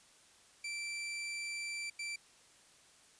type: tone bursts at uneven times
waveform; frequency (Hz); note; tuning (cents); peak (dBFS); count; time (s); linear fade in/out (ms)
sawtooth; 2340; D7; -7; -35; 2; 0.64-1.9 / 1.99-2.16; 5
effects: white hiss -63 dBFS RMS until 3.19 s + resampled to 22050 Hz